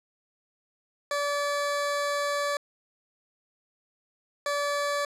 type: tone pair in turn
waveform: 20% pulse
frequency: 576 / 576 Hz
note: D5 / D5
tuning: -34 / -34 cents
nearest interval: unison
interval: 0 cents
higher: neither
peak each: -21 / -21 dBFS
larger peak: neither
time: 1.11-2.57 / 4.46-5.05 s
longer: first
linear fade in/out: 2 ms
effects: low-pass 10000 Hz 12 dB/octave